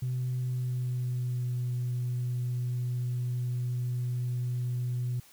sine tone with pitch glide, 126.4 to 123.44 Hz, B2 to B2, +41 to 0 cents, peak -27 dBFS, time 0.02-5.2 s, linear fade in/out 5 ms, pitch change -41 cents, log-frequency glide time 0.33-1.61 s, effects tanh soft clip ceiling -25 dBFS + white hiss -57 dBFS RMS until 5.32 s

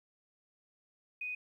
sine tone, 2491 Hz, D#7, 1 cent sharp, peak -36 dBFS, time 1.21-1.35 s, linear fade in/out 5 ms, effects 12-bit

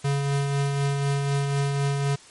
square tone with tremolo, 140.4 Hz, C#3, 22 cents sharp, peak -21 dBFS, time 0.04-2.16 s, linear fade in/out 10 ms, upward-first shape triangle, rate 4 Hz, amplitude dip 35%, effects white hiss -49 dBFS RMS until 2.3 s + MP3 48 kbps

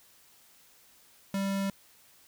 square tone, 196 Hz, G3, in tune, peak -29 dBFS, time 1.34-1.7 s, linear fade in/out 2 ms, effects white hiss -60 dBFS RMS until 2.27 s

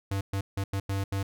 square tone bursts at uneven times, 98 Hz, G2, in tune, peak -28 dBFS, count 6, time 0.11-0.21 / 0.33-0.41 / 0.57-0.64 / 0.73-0.8 / 0.89-1.04 / 1.12-1.23 s, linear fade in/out 5 ms, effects none

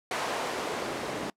white noise with band-pass filter sweep, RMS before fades -33 dBFS, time 0.11-1.3 s, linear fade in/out 2 ms, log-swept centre 690 to 330 Hz, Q 0.9, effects noise-tail reverb RT60 0.1 s tail -24 dB re dry + low-pass 12000 Hz 12 dB/octave

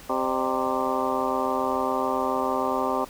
harmonic tone with a mistuned harmonic, 130.81 Hz, C3, in tune, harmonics 2 / 3 / 4 / 5 / 6 / 7 / 8 / 9, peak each -31 / -31 / -31 / -31 / -31 / -31 / -31 / -31 dBFS, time 0.09-3.05 s, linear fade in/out 10 ms, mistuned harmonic 5, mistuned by -120 cents, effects pink hiss -46 dBFS RMS until 3.09 s

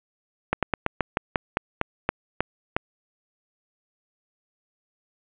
slowing click train, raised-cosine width 0.5 ms, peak -6 dBFS, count 12, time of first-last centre 0.53-2.765 s, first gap 97 ms, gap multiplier 1.14, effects resampled to 8000 Hz + 8-bit

